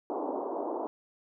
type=band-pass noise; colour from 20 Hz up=pink; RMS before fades=-34 dBFS; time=0.1-0.87 s; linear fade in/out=0 ms; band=280 to 980 Hz; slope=48 dB/octave; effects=none